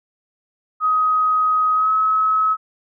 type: tone with pitch glide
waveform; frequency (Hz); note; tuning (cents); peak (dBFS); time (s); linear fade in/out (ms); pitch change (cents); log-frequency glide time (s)
sine; 1259 to 1284.7; D#6 to E6; +20 to -45; -14; 0.8-2.57; 50; +35; 1.74-1.9
effects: none